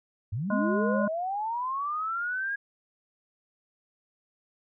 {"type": "linear sweep", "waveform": "sine", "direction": "up", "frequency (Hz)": [89.1, 1648], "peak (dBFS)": -28, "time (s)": [0.32, 2.56], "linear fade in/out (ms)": 10}
{"type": "harmonic tone", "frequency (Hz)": 207.7, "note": "G#3", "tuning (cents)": 0, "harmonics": [1, 3, 5, 7], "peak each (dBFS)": [-26, -31, -33, -34], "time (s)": [0.5, 1.08], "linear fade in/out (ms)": 5}
{"effects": []}